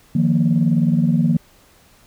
sine chord, Eb suspended second, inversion none, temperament equal, 155.56 / 174.61 / 233.1 Hz, Eb3 / F3 / Bb3, 0 / 0 / 0 cents, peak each -17 dBFS, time 0.15-1.37 s, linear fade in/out 5 ms, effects tanh soft clip ceiling -6 dBFS + pink hiss -52 dBFS RMS until 2.06 s

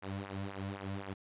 sawtooth tone with flanger, 98 Hz, G2, in tune, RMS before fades -41 dBFS, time 0.02-1.14 s, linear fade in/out 10 ms, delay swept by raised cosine 0.24 to 2.54 ms, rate 3.9 Hz, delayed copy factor -0.85, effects resampled to 8000 Hz

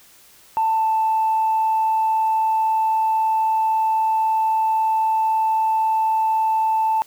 sine tone with pitch glide, 888 to 881.9 Hz, A5 to A5, +16 to +4 cents, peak -15 dBFS, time 0.57-7.02 s, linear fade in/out 0 ms, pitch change -12 cents, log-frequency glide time 0.75-0.85 s, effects tanh soft clip ceiling -12 dBFS + white hiss -50 dBFS RMS until 7.06 s

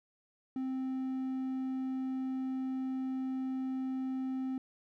triangle tone, 261.6 Hz, C4, in tune, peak -31 dBFS, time 0.56-4.58 s, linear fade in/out 2 ms, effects none

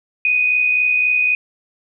sine tone with amplitude modulation, 2489 Hz, D#7, in tune, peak -11 dBFS, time 0.25-1.35 s, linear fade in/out 2 ms, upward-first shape sine, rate 63.8 Hz, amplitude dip 45%, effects none

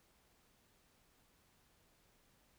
silence, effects pink hiss -72 dBFS RMS until 2.58 s

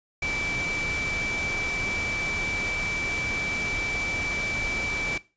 sine tone in noise, 2319 Hz, D7, 22 cents flat, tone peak -26 dBFS, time 0.22-5.18 s, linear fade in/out 5 ms, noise pink, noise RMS -33 dBFS, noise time 0.22-5.18 s, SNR +4 dB, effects noise-tail reverb RT60 0.3 s tail -19 dB re dry + resampled to 16000 Hz

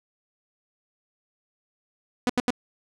sawtooth tone bursts, 246.9 Hz, B3, in tune, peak -16 dBFS, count 3, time 2.27-2.505 s, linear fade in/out 0 ms, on 25 ms, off 80 ms, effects low-pass 8000 Hz 12 dB/octave

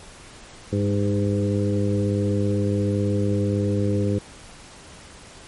harmonic tone with a mistuned harmonic, 101.4 Hz, G#2, 41 cents flat, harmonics 1 / 2 / 3 / 4 / 5, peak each -22 / -25 / -27 / -28 / -29 dBFS, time 0.72-4.19 s, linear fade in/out 10 ms, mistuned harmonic 3, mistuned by +20 cents, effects pink hiss -44 dBFS RMS until 5.47 s + MP3 48 kbps

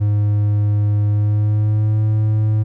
triangle tone with pitch glide, 103.83 to 107.68 Hz, G#2 to A2, 0 to -37 cents, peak -11 dBFS, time 0-2.64 s, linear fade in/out 20 ms, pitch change +63 cents, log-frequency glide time 1.09-2.02 s, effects none

